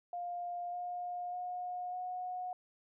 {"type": "tone with pitch steps", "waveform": "sine", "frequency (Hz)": [704, 712.2, 720.5, 728.8], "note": ["F5", "F5", "F#5", "F#5"], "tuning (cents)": [14, 34, -46, -26], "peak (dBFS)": -37, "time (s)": [0.13, 2.53], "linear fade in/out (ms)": 2, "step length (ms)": 600, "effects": []}